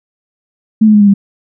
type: tone with pitch steps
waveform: sine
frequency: 218.4 / 213.3 / 208.3 / 203.4 / 198.66 Hz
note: A3 / G#3 / G#3 / G#3 / G3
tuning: -13 / +46 / +5 / -36 / +23 cents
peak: -3 dBFS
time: 0.81-1.14 s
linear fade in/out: 10 ms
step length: 66 ms
effects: none